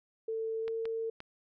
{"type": "tone with pitch glide", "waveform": "sine", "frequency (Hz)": [446.6, 451.5], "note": ["A4", "A4"], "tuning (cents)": [26, 45], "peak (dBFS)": -32, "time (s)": [0.28, 1.1], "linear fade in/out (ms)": 5, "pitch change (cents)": 19, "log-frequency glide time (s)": [0.62, 0.67]}
{"type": "clicks", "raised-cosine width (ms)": 0.3, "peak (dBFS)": -28, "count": 3, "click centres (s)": [0.68, 0.855, 1.204]}
{"effects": []}